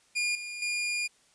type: tone with level steps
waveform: sawtooth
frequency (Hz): 2423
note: D#7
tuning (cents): -47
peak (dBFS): -23 / -33 / -25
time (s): 0.15-1.08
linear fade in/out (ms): 20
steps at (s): 0.35 / 0.62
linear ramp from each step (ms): 2
effects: white hiss -64 dBFS RMS until 1.34 s + resampled to 22050 Hz